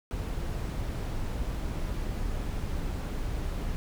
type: noise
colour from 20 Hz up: brown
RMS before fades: -32 dBFS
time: 0.11-3.76 s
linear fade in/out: 0 ms
effects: none